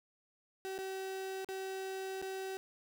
35% pulse tone with dropouts, 382.2 Hz, G4, 44 cents flat, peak -37 dBFS, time 0.65-2.57 s, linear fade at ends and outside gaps 0 ms, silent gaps 0.78-0.787 / 1.446-1.488 / 2.217-2.225 s, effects none

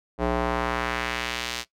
square tone with band-pass filter sweep, 60 Hz, B1, 49 cents flat, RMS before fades -27 dBFS, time 0.18-1.65 s, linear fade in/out 50 ms, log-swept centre 570 to 4700 Hz, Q 0.96, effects noise-tail reverb RT60 0.1 s tail -17 dB re dry

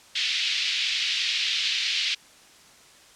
white band-pass noise, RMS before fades -26 dBFS, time 0.15-2.15 s, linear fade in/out 10 ms, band 2400 to 4200 Hz, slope 24 dB/octave, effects white hiss -52 dBFS RMS until 3.15 s + low-pass 8000 Hz 12 dB/octave

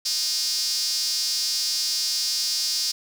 sawtooth tone with high-pass filter, 308.3 Hz, D#4, 16 cents flat, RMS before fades -25 dBFS, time 0.05-2.92 s, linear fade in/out 10 ms, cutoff 5000 Hz, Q 5.7, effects none

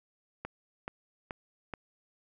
click train, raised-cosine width 0.5 ms, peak -22 dBFS, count 4, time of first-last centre 0.45-1.738 s, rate 2.33 Hz, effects none

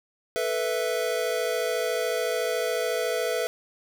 square chord, A suspended second, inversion none, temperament equal, 440 / 493.9 / 659.3 Hz, A4 / B4 / E5, 0 / 0 / 0 cents, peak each -31 / -29 / -30 dBFS, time 0.36-3.47 s, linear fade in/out 0 ms, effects none

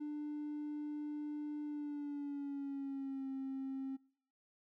triangle tone with pitch glide, 297.3 to 267.9 Hz, D4 to C4, +21 to +41 cents, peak -36 dBFS, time 0-3.97 s, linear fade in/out 20 ms, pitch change -180 cents, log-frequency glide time 1.64-3.28 s, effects noise-tail reverb RT60 0.6 s tail -25 dB re dry + tanh soft clip ceiling -35 dBFS

